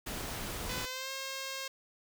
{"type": "noise", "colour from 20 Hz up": "pink", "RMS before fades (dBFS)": -39, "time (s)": [0.06, 0.86], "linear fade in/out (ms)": 10}
{"type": "tone with pitch glide", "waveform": "5% pulse", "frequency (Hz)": [503, 536], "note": ["B4", "C5"], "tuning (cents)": [32, 42], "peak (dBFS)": -26, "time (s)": [0.69, 1.68], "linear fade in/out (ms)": 5, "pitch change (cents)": 110, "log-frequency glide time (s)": [0.82, 1.11]}
{"effects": []}